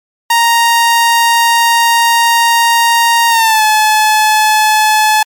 sawtooth tone with pitch glide, 932.3 to 859.9 Hz, A#5 to A5, 0 to -40 cents, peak -3 dBFS, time 0.3-5.23 s, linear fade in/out 5 ms, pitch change -140 cents, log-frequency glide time 3.29-3.63 s, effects MP3 96 kbps

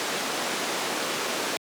pink band-pass noise, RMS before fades -29 dBFS, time 0-1.57 s, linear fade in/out 0 ms, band 300 to 7800 Hz, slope 12 dB/octave, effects high-pass 150 Hz 12 dB/octave

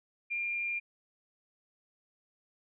sine tone with amplitude modulation, 2396 Hz, D7, 34 cents sharp, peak -30 dBFS, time 0.3-0.8 s, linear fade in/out 20 ms, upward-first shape sine, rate 206 Hz, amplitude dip 25%, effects none

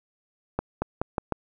accelerating click train, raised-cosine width 1 ms, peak -11 dBFS, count 5, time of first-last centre 0.59-1.323 s, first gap 230 ms, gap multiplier 0.85, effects none

